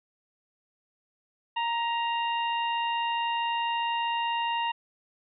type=harmonic tone with a mistuned harmonic; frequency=932.3 Hz; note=A#5; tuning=in tune; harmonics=1 / 2 / 3 / 4; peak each=-27 / -37 / -33 / -45 dBFS; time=1.56-4.72 s; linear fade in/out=10 ms; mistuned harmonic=2; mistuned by=+22 cents; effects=none